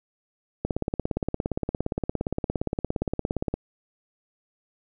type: click train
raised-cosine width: 2 ms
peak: -12 dBFS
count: 51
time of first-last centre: 0.65-3.54 s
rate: 17.3 Hz
effects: none